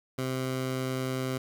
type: tone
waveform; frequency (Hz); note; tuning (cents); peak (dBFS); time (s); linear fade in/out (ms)
15% pulse; 130.2; C3; -8; -23; 0.18-1.38; 5
effects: none